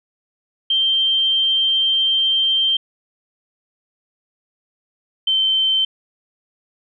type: tone pair in turn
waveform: sine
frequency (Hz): 3146 / 3101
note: G7 / G7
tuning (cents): +6 / -19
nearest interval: unison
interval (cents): 25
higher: first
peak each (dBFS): -14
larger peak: neither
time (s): 0.7-2.77 / 5.27-5.85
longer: first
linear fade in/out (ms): 5
effects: none